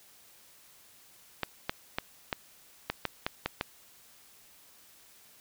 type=clicks; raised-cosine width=0.3 ms; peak=-13 dBFS; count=9; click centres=1.433 / 1.695 / 1.985 / 2.328 / 2.9 / 3.053 / 3.265 / 3.46 / 3.611 s; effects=white hiss -58 dBFS RMS until 5.4 s